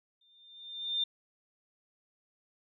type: tone with exponential growth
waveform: sine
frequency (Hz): 3604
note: A7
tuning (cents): +41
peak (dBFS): -26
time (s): 0.21-1.04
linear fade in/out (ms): 5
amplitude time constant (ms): 180
effects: none